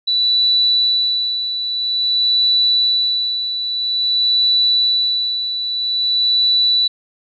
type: tone with tremolo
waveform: sine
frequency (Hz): 3959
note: B7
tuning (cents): +3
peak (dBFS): -11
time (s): 0.07-6.88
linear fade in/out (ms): 10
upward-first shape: sine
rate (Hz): 0.5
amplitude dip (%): 60
effects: none